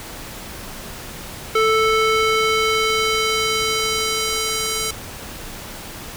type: tone with band-pass filter sweep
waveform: square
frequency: 440 Hz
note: A4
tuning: in tune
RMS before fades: -19 dBFS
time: 1.55-4.91 s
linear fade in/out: 5 ms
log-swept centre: 1500 to 7500 Hz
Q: 0.72
effects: pink hiss -34 dBFS RMS until 6.16 s

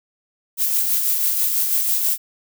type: noise with tremolo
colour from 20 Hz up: violet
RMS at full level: -18 dBFS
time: 0.57-2.18 s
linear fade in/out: 50 ms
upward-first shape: sine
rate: 6.1 Hz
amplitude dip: 35%
effects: none

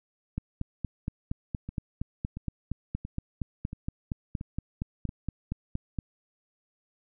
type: two click trains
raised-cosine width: 5 ms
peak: -18 / -24 dBFS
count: 25 / 6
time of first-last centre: 0.38-5.987 / 1.69-5.091 s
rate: 4.28 / 1.47 Hz
effects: none

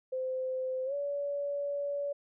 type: tone with pitch glide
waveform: sine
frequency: 517 to 570.3 Hz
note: C5 to C#5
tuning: -21 to +49 cents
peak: -31 dBFS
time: 0.12-2.13 s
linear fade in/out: 10 ms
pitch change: +170 cents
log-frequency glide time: 0.85-0.94 s
effects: none

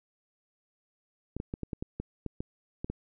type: clicks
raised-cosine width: 3 ms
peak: -21 dBFS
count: 11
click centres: 1.366 / 1.401 / 1.539 / 1.633 / 1.732 / 1.825 / 2 / 2.263 / 2.405 / 2.845 / 2.9 s
effects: none

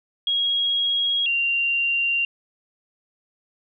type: tone pair in turn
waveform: sine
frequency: 3295 / 2771 Hz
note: G#7 / F7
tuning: -14 / -14 cents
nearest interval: minor third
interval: 300 cents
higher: first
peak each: -19 dBFS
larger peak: neither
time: 0.27-1.26 / 1.26-2.25 s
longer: neither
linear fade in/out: 2 ms
effects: none

